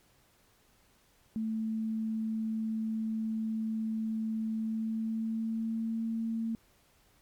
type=tone with pitch glide; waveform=sine; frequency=220.9 to 226.1 Hz; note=A3 to A3; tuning=+7 to +47 cents; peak=-30 dBFS; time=1.36-6.55 s; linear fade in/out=0 ms; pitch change=+40 cents; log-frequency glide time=4.55-6.04 s; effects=pink hiss -66 dBFS RMS until 7.21 s + MP3 96 kbps